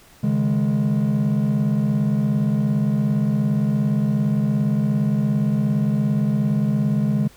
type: chord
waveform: triangle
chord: C# suspended second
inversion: none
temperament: just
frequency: 138.59 / 155.92 / 207.9 Hz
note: C#3 / D#3 / G#3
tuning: 0 / +4 / +2 cents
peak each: -19 / -21 / -17 dBFS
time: 0.23-7.28 s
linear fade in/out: 10 ms
effects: tanh soft clip ceiling -10 dBFS + pink hiss -50 dBFS RMS until 7.36 s